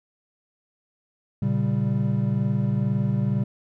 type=chord; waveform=triangle; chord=G diminished; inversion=first; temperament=equal; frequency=116.54 / 138.59 / 196 Hz; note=Bb2 / Db3 / G3; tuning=0 / 0 / 0 cents; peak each=-23 dBFS; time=1.42-3.44 s; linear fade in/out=5 ms; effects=none